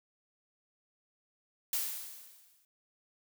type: noise with exponential decay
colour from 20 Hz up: blue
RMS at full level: -31 dBFS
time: 1.73-2.65 s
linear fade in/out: 2 ms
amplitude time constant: 200 ms
effects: none